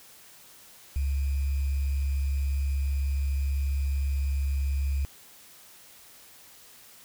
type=tone with sample-and-hold; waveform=sine; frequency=69.1 Hz; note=C#2; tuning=5 cents flat; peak=-24 dBFS; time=0.96-5.05 s; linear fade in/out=0 ms; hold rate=2450 Hz; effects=white hiss -52 dBFS RMS until 7.04 s